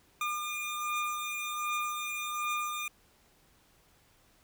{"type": "beating tone pair", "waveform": "25% pulse", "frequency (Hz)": [1208, 1209.3], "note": ["D6", "D#6"], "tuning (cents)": [48, -50], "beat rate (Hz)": 1.3, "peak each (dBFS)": [-30, -34], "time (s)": [0.21, 2.88], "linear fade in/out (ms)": 2, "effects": ["pink hiss -65 dBFS RMS until 4.43 s"]}